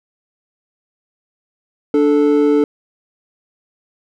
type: tone pair together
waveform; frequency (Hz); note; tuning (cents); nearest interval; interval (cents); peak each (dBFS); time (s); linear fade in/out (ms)
triangle; 292.9 / 438.9; D4 / A4; -5 / -4; perfect fifth; 701; -11; 1.94-2.64; 2
effects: none